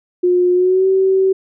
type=tone with pitch glide; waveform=sine; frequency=358.3 to 381.8 Hz; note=F4 to G4; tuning=+44 to -46 cents; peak=-10 dBFS; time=0.23-1.33 s; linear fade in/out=10 ms; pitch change=+110 cents; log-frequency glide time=0.53-0.87 s; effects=none